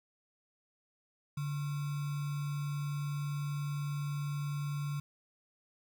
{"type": "tone with sample-and-hold", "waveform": "sine", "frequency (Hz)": 144.7, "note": "D3", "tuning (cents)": -25, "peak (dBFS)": -33, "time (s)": [1.37, 5], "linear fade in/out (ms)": 5, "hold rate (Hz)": 1225, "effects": []}